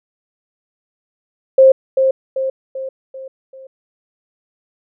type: tone with echo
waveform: sine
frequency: 530 Hz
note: C5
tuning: 22 cents sharp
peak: -4 dBFS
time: 1.58-1.72 s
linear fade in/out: 5 ms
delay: 390 ms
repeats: 5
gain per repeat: -6 dB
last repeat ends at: 3.67 s
effects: none